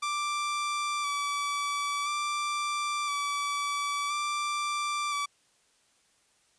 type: tone with vibrato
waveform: sawtooth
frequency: 1164 Hz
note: D6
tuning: 16 cents flat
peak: -25 dBFS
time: 0.02-5.26 s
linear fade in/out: 10 ms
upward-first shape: square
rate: 0.49 Hz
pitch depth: 19 cents each way
effects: white hiss -67 dBFS RMS until 6.58 s + resampled to 22050 Hz